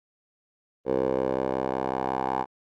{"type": "tone with band-pass filter sweep", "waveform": "10% pulse", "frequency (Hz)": 65.41, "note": "C2", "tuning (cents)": 0, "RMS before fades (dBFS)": -27, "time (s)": [0.85, 2.46], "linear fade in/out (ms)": 50, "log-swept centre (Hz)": [500, 800], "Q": 4.5, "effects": ["Opus 32 kbps"]}